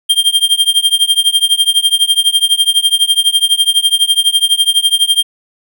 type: tone with tremolo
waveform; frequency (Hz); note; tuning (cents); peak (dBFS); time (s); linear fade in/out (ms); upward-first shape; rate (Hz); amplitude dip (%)
square; 3192; G7; +31; -5; 0.09-5.23; 10; triangle; 12; 100
effects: none